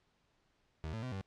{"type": "tone with pitch steps", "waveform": "30% pulse", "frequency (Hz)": [78.8, 111.5, 127.5, 96.4], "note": ["D#2", "A2", "C3", "G2"], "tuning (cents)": [23, 23, -44, -28], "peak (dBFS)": -36, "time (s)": [0.84, 1.212], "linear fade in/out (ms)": 0, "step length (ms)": 93, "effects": ["pink hiss -75 dBFS RMS until 1.26 s", "low-pass 5000 Hz 12 dB/octave"]}